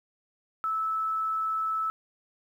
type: tone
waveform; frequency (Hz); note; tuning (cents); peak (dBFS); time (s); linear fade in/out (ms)
sine; 1308; E6; -14; -26; 0.64-1.9; 0
effects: 10-bit